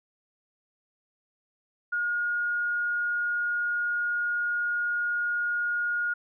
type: tone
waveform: sine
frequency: 1432 Hz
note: F6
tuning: 43 cents sharp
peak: -25 dBFS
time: 1.92-6.14 s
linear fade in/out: 10 ms
effects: none